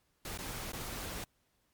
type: noise with dropouts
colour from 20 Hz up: pink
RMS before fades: -41 dBFS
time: 0.25-1.24 s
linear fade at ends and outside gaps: 2 ms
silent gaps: 0.376-0.387 / 0.72-0.732 s
effects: pink hiss -75 dBFS RMS until 1.73 s + MP3 96 kbps